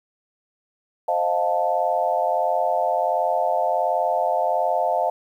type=chord; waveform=sine; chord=F dominant seventh; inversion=second; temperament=equal with one note detuned; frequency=523.3 / 622.3 / 703.7 / 880 Hz; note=C5 / Eb5 / F5 / A5; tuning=0 / 0 / +13 / 0 cents; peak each=-27 / -24 / -22 / -25 dBFS; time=1.08-5.1 s; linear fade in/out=5 ms; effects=9-bit